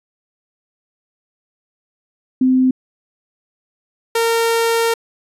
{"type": "tone pair in turn", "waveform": ["sine", "sawtooth"], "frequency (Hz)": [257.9, 459.5], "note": ["C4", "A#4"], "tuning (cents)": [-25, -25], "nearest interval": "minor seventh", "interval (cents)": 1000, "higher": "second", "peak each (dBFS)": -10, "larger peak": "neither", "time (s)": [[2.41, 2.71], [4.15, 4.94]], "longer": "second", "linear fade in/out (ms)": 5, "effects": ["resampled to 32000 Hz"]}